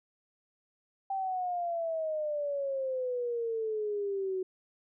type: exponential sweep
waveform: sine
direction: down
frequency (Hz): 784 to 370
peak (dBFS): -30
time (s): 1.1-4.43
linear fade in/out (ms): 5
effects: none